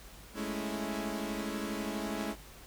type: chord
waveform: sawtooth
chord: A major seventh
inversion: third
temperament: equal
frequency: 207.7 / 220 / 277.2 / 329.6 Hz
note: G#3 / A3 / C#4 / E4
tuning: 0 / 0 / 0 / 0 cents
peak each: -34 / -37 / -37 / -37 dBFS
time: 0.34-2.36 s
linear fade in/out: 50 ms
effects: added 50 Hz sine -53 dBFS peak until 2.66 s + pink hiss -53 dBFS RMS until 2.66 s